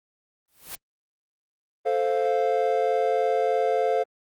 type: noise with exponential growth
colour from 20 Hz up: white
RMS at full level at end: -32 dBFS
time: 0.48-0.75 s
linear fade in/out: 0 ms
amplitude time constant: 57 ms
type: chord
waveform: triangle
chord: F major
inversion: first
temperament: equal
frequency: 440 / 523.3 / 698.5 Hz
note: A4 / C5 / F5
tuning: 0 / 0 / 0 cents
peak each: -23 dBFS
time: 1.85-4.04 s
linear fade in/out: 20 ms
effects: Opus 24 kbps